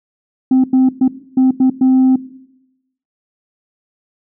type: tone bursts at uneven times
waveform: sine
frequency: 260 Hz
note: C4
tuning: 11 cents flat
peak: -5 dBFS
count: 6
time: 0.51-0.64 / 0.73-0.89 / 1.01-1.08 / 1.37-1.51 / 1.6-1.7 / 1.81-2.16 s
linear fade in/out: 5 ms
effects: noise-tail reverb RT60 0.9 s tail -18 dB re dry + tanh soft clip ceiling -6 dBFS